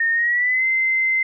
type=tone with pitch glide; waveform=sine; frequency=1834 to 2071 Hz; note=A#6 to C7; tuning=-29 to -18 cents; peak=-16 dBFS; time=0-1.23 s; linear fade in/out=5 ms; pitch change=+211 cents; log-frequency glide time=0.12-0.65 s; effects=none